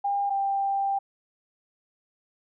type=tone pair in turn; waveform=sine; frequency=803 / 789.7 Hz; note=G5 / G5; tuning=+41 / +13 cents; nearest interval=unison; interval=28 cents; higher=first; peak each=-23 dBFS; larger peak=neither; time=0.04-0.3 / 0.3-0.99 s; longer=second; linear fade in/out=10 ms; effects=none